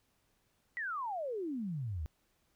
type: exponential sweep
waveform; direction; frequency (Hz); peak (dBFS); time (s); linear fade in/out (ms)
sine; down; 1989 to 70; -35; 0.77-2.06; 0
effects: pink hiss -75 dBFS RMS until 2.55 s